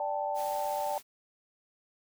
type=chord; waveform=sine; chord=D suspended fourth; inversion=none; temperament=equal; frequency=587.3 / 784 / 880 Hz; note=D5 / G5 / A5; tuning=0 / 0 / 0 cents; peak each=-34 dBFS; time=0-0.98 s; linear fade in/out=2 ms
type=noise; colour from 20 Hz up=white; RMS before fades=-46 dBFS; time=0.34-1.03 s; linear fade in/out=50 ms
effects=none